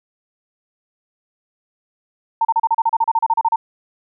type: tone bursts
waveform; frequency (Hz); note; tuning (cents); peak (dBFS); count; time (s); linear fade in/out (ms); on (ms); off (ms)
sine; 908; A#5; -46; -12; 16; 2.41-3.56; 5; 40; 34
effects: none